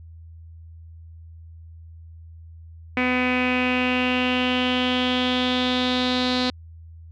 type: tone with low-pass filter sweep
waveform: sawtooth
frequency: 251.5 Hz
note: B3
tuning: 32 cents sharp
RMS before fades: -22 dBFS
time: 2.97-6.5 s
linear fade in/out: 2 ms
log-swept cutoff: 2300 to 4100 Hz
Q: 5.9
effects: added 82 Hz sine -40 dBFS peak until 7.11 s